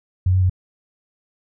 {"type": "tone with pitch steps", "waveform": "sine", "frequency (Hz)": [91.8, 93.3, 91.6], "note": ["F#2", "F#2", "F#2"], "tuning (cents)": [-13, 15, -17], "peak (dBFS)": -13, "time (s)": [0.26, 0.497], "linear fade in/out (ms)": 5, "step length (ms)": 79, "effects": []}